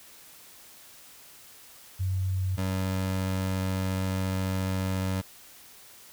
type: tone pair in turn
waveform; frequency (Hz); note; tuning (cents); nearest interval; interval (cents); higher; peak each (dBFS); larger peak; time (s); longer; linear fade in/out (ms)
sine / 25% pulse; 93.9 / 94.32; F#2 / F#2; +26 / +34; unison; 8; second; -25 / -23; second; 1.99-2.57 / 2.57-5.22; second; 20
effects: white hiss -51 dBFS RMS until 6.12 s